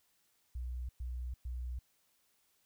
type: tone bursts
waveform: sine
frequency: 61.7 Hz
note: B1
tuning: 1 cent flat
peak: -36 dBFS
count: 3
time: 0.55-1.79 s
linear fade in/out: 5 ms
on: 340 ms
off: 110 ms
effects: tanh soft clip ceiling -33 dBFS + white hiss -74 dBFS RMS until 2.65 s